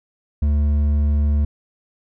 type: tone with hard clipping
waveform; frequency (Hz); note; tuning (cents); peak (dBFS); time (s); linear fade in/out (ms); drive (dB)
triangle; 73.42; D2; 0; -16; 0.42-1.45; 5; 9
effects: none